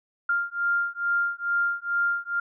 sine beating tone pair, 1396.9 / 1399.2 Hz, F6 / F6, 0 / +3 cents, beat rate 2.3 Hz, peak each -26 dBFS, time 0.29-2.4 s, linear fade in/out 5 ms, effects none

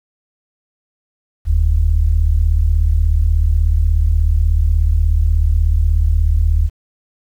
sine tone pair together, 41.27 / 77.78 Hz, E1 / D#2, +3 / 0 cents, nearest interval major seventh, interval 1097 cents, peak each -13 dBFS, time 1.45-6.7 s, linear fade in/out 50 ms, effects 8-bit

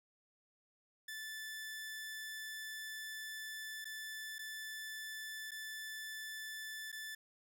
sawtooth tone with dropouts, 1752 Hz, A6, 8 cents flat, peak -40 dBFS, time 1.08-7.15 s, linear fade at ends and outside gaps 5 ms, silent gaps 3.845-3.853 / 4.384-4.39 / 5.509-5.516 / 6.918-6.926 s, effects none

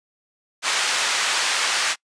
pink band-pass noise, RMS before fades -22 dBFS, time 0.62-1.96 s, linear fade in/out 50 ms, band 1200 to 7800 Hz, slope 12 dB/octave, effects noise-tail reverb RT60 0.1 s tail -26 dB re dry + resampled to 22050 Hz

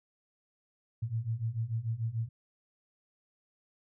sine beating tone pair, 110 / 116.8 Hz, A2 / A#2, 0 / +4 cents, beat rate 6.8 Hz, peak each -35 / -33 dBFS, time 1.02-2.29 s, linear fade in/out 10 ms, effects none

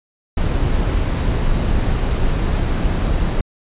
brown noise, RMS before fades -17 dBFS, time 0.37-3.41 s, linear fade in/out 5 ms, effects resampled to 8000 Hz

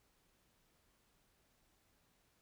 silence, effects pink hiss -75 dBFS RMS until 2.41 s

